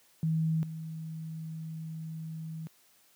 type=tone pair in turn; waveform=sine; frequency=160.2 / 160.2 Hz; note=E3 / E3; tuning=-49 / -49 cents; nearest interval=unison; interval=0 cents; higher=neither; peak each=-25 / -36 dBFS; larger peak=first; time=0.23-0.63 / 0.63-2.67 s; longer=second; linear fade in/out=0 ms; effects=white hiss -64 dBFS RMS until 3.15 s + high-pass 100 Hz 12 dB/octave